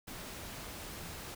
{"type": "noise", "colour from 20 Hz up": "pink", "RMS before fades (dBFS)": -45, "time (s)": [0.07, 1.35], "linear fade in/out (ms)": 10, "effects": []}